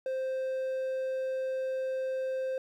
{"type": "tone", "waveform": "triangle", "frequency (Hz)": 523.3, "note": "C5", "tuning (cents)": 0, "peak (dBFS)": -28, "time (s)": [0.06, 2.58], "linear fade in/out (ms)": 2, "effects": ["11-bit"]}